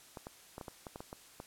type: clicks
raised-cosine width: 1 ms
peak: -29 dBFS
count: 10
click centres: 0.172 / 0.269 / 0.581 / 0.612 / 0.682 / 0.868 / 0.959 / 1.005 / 1.129 / 1.401 s
effects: white hiss -58 dBFS RMS until 1.46 s + low-pass 12000 Hz 12 dB/octave